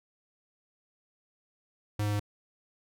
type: tone with pitch steps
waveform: square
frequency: 104.5 / 103.9 / 103.3 Hz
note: G#2 / G#2 / G#2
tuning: +11 / +1 / -9 cents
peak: -28 dBFS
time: 1.99-2.197 s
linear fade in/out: 5 ms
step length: 69 ms
effects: none